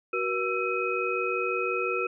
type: tone cluster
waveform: sine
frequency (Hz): 374.2 / 479.9 / 1332 / 2523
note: F#4 / B4 / E6 / D#7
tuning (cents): +20 / -50 / +18 / +23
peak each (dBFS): -31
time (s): 0.13-2.07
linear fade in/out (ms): 5
effects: none